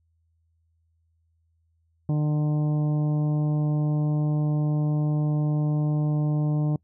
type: harmonic tone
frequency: 150.2 Hz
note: D3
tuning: 39 cents sharp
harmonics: 1 / 2 / 3 / 4 / 5 / 6 / 7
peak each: -21 / -30 / -41 / -39 / -43 / -48 / -50 dBFS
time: 2.09-6.76 s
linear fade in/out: 2 ms
effects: noise-tail reverb RT60 0.1 s tail -26 dB re dry + added 82 Hz sine -65 dBFS peak until 6.83 s